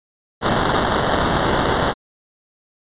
white noise with sample-and-hold, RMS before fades -18 dBFS, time 0.41-1.94 s, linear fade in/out 50 ms, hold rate 2450 Hz, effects resampled to 8000 Hz

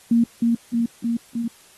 sine tone with echo, 233.1 Hz, A#3, in tune, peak -13 dBFS, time 0.11-0.24 s, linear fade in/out 5 ms, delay 310 ms, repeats 4, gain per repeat -2 dB, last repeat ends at 1.48 s, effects white hiss -51 dBFS RMS until 1.77 s + AAC 32 kbps

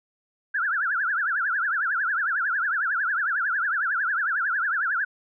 sine tone with vibrato, 1515 Hz, F#6, 40 cents sharp, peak -22 dBFS, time 0.54-5.05 s, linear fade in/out 10 ms, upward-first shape triangle, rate 11 Hz, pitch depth 260 cents each way, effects none

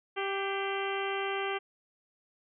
harmonic tone with a mistuned harmonic, 392 Hz, G4, in tune, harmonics 1 / 2 / 3 / 4 / 5 / 6 / 7 / 8, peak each -34 / -37 / -39 / -40 / -41 / -42 / -42 / -43 dBFS, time 0.16-1.59 s, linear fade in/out 20 ms, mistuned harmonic 5, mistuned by +55 cents, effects none

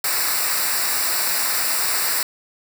white noise with comb filter, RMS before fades -21 dBFS, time 0.04-2.23 s, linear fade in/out 2 ms, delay 0.31 ms, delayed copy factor -0.8, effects none

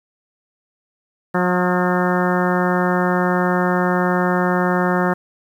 harmonic tone with a mistuned harmonic, 180 Hz, F#3, 47 cents flat, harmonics 1 / 2 / 3 / 4 / 5 / 6 / 7 / 8 / 9 / 10, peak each -19 / -22 / -24 / -25 / -26 / -27 / -27 / -28 / -29 / -29 dBFS, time 1.34-5.14 s, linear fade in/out 10 ms, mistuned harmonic 8, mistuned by -26 cents, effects 8-bit

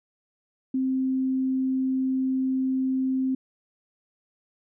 sine tone, 261.9 Hz, C4, 2 cents sharp, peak -22 dBFS, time 0.74-3.35 s, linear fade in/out 5 ms, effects none

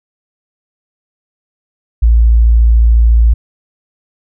sine tone, 57 Hz, A#1, 38 cents flat, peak -4 dBFS, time 2.02-3.34 s, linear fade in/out 10 ms, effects none

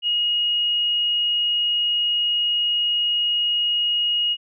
sine tone, 2880 Hz, F#7, 47 cents flat, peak -18 dBFS, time 0.02-4.37 s, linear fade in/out 50 ms, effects none

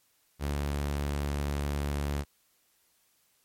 sawtooth tone, 71.8 Hz, D2, 39 cents flat, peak -25 dBFS, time 0.39-2.25 s, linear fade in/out 50 ms, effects white hiss -69 dBFS RMS until 3.44 s + MP3 64 kbps

